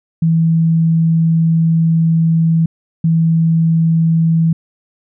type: tone pair in turn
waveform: sine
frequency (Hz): 163.6 / 163.6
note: E3 / E3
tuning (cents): -13 / -13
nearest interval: unison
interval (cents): 0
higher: neither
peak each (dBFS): -9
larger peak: neither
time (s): 0.22-2.66 / 3.04-4.53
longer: first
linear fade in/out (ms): 5
effects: none